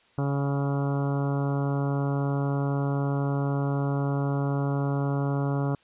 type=harmonic tone with a mistuned harmonic; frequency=140.3 Hz; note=C#3; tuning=21 cents sharp; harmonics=1 / 2 / 3 / 4 / 5 / 6 / 7 / 8 / 9 / 10; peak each=-25 / -31 / -35 / -37 / -39 / -41 / -42 / -43 / -44 / -45 dBFS; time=0.18-5.75 s; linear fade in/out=2 ms; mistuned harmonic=6; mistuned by=-24 cents; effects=white hiss -61 dBFS RMS until 5.83 s + resampled to 8000 Hz